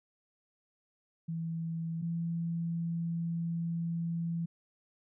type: tone pair in turn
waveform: sine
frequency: 164.6 / 167.77 Hz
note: E3 / E3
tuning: -2 / +31 cents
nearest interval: unison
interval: 33 cents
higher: second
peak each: -33 / -31 dBFS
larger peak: second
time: 1.28-2.02 / 2.02-4.46 s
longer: second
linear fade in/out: 10 ms
effects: none